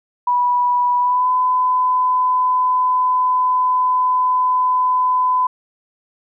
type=tone with pitch glide; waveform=sine; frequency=980 to 1008.1 Hz; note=B5 to B5; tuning=-14 to +35 cents; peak=-13 dBFS; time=0.27-5.47 s; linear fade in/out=5 ms; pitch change=+49 cents; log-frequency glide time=0.99-1.29 s; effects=none